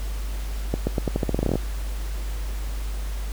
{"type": "accelerating click train", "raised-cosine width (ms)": 2, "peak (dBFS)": -9, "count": 15, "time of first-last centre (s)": [0.74, 1.556], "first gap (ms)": 130, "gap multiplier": 0.86, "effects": ["added 50 Hz sine -26 dBFS peak until 3.32 s", "pink hiss -41 dBFS RMS until 3.32 s"]}